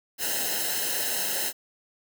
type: noise with comb filter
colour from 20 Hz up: white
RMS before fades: -28 dBFS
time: 0.18-1.53 s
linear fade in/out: 50 ms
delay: 0.86 ms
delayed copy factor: -1
effects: none